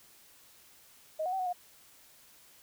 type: tone with pitch steps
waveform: sine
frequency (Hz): 628 / 731 / 766 / 737 / 715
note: D#5 / F#5 / G5 / F#5 / F5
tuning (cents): +16 / -21 / -40 / -7 / +41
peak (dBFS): -30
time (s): 1.19-1.53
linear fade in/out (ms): 10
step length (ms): 68
effects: white hiss -59 dBFS RMS until 2.62 s